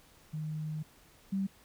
sine tone pair in turn, 154.6 / 194.15 Hz, D#3 / G3, -11 / -16 cents, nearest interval major third, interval 395 cents, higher second, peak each -34 / -29 dBFS, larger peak second, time 0.33-0.83 / 1.32-1.47 s, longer first, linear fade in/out 10 ms, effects pink hiss -61 dBFS RMS until 1.64 s

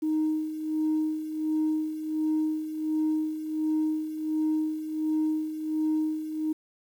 sine tone with tremolo, 311.1 Hz, D#4, in tune, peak -21 dBFS, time 0.02-6.53 s, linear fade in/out 10 ms, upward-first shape sine, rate 1.4 Hz, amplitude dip 70%, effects tanh soft clip ceiling -20 dBFS + 9-bit

